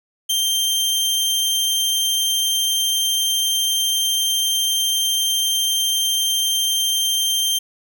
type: tone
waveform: sawtooth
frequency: 3156 Hz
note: G7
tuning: 11 cents sharp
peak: -14 dBFS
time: 0.29-7.59 s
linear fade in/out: 10 ms
effects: none